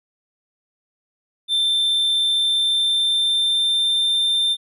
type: tone with pitch glide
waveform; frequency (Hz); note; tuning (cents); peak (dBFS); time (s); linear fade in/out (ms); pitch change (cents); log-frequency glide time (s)
triangle; 3562 to 3585; A7 to A7; +21 to +32; -15; 1.48-4.57; 50; +11; 2.24-4.13
effects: none